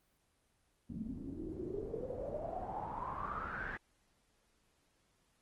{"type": "noise with low-pass filter sweep", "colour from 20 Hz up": "pink", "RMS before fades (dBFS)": -42, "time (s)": [0.89, 3.77], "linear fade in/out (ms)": 2, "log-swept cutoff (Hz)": [210, 1700], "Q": 9.9, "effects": ["pink hiss -75 dBFS RMS until 5.41 s", "Opus 24 kbps"]}